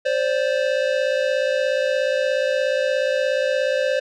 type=tone pair together; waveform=square; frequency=524.1 / 581 Hz; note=C5 / D5; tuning=+3 / -19 cents; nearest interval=major second; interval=178 cents; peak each=-21 / -23 dBFS; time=0.05-4 s; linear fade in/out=10 ms; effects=low-pass 4000 Hz 12 dB/octave